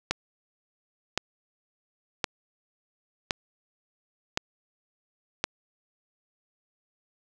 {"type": "click train", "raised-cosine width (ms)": 0.2, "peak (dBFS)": -7, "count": 6, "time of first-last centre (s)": [0.11, 5.44], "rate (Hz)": 0.938, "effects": []}